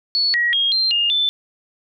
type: tone with pitch steps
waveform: sine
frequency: 4413 / 1907 / 3256 / 4158 / 2830 / 3525 Hz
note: C#8 / A#6 / G#7 / C8 / F7 / A7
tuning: -9 / +39 / -35 / -12 / +22 / +2 cents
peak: -15 dBFS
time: 0.15-1.29 s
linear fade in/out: 0 ms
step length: 190 ms
effects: none